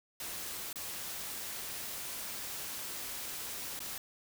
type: noise with dropouts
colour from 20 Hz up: white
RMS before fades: -41 dBFS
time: 0.2-3.98 s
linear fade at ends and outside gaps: 2 ms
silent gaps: 0.729-0.757 / 3.792-3.803 s
effects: none